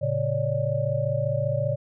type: tone cluster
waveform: sine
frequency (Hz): 114.8 / 140.2 / 558 / 593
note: A#2 / C#3 / C#5 / D5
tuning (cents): -26 / +20 / +11 / +17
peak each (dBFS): -28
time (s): 0.01-1.76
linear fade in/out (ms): 20
effects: none